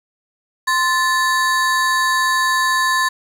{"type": "ring-modulated tone", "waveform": "square", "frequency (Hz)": 1396.9, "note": "F6", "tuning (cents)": 0, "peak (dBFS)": -12, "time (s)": [0.67, 3.09], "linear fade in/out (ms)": 10, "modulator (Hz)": 355, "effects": ["low-pass 11000 Hz 12 dB/octave", "7-bit"]}